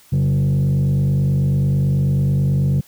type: tone with frequency modulation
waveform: sine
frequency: 138.59 Hz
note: C#3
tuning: in tune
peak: -11 dBFS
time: 0.12-2.81 s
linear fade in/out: 10 ms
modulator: 49.2 Hz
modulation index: 0.75
effects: tanh soft clip ceiling -13 dBFS + white hiss -50 dBFS RMS until 2.87 s